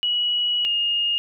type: tone pair in turn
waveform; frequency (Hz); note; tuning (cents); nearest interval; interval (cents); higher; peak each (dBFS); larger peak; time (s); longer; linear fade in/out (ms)
sine; 2922 / 2844; F#7 / F7; -22 / +31; unison; 47; first; -19; neither; 0.03-0.65 / 0.65-1.18; first; 0
effects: none